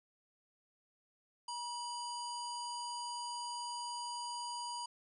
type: harmonic tone with a mistuned harmonic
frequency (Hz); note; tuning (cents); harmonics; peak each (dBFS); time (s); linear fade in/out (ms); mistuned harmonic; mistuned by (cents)
958; A#5; +47; 1 / 3 / 5 / 7 / 9 / 10; -41 / -51 / -46 / -52 / -54 / -55; 1.48-4.86; 5; 3; +62
effects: none